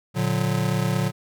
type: chord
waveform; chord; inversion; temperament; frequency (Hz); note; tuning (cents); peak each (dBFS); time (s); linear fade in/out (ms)
square; Bb augmented; none; just; 116.54 / 145.68 / 182.1; Bb2 / D3 / F#3; 0 / -14 / -27; -26; 0.14-1.12; 50
effects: none